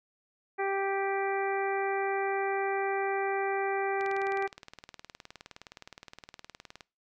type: harmonic tone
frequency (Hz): 392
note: G4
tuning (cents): 0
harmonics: 1 / 2 / 3 / 4 / 5 / 6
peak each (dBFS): -31 / -32 / -40 / -39 / -38 / -42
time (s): 0.58-4.48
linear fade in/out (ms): 20
type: click train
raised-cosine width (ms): 0.2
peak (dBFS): -27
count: 55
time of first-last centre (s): 4.01-6.808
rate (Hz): 19.3
effects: noise-tail reverb RT60 0.3 s tail -23 dB re dry